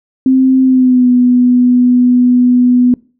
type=tone with pitch glide; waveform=sine; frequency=261.6 to 247.5 Hz; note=C4 to B3; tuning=0 to +4 cents; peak=-5 dBFS; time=0.26-2.94 s; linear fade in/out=2 ms; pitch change=-96 cents; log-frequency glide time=0.63-1.09 s; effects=noise-tail reverb RT60 0.4 s tail -24 dB re dry